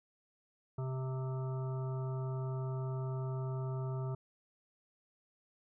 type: harmonic tone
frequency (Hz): 130.81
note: C3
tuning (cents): 0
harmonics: 1 / 3 / 5 / 7 / 9 / 10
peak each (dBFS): -35 / -45 / -49 / -52 / -54 / -55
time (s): 0.78-4.15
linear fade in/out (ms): 5
effects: none